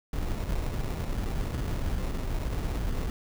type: noise with sample-and-hold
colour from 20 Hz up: brown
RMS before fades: -30 dBFS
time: 0.13-3.1 s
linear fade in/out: 2 ms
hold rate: 1575 Hz
effects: none